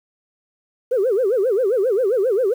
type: tone with vibrato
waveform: sine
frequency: 446.6 Hz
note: A4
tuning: 26 cents sharp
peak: -14 dBFS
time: 0.91-2.54 s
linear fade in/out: 10 ms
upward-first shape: sine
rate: 7.5 Hz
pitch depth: 290 cents each way
effects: tanh soft clip ceiling -11 dBFS + 8-bit